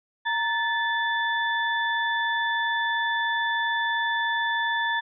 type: tone cluster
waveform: sine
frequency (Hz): 930 / 1747 / 3497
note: A#5 / A6 / A7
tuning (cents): -4 / -13 / -11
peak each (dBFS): -27 / -25 / -33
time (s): 0.25-5.01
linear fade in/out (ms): 20
effects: none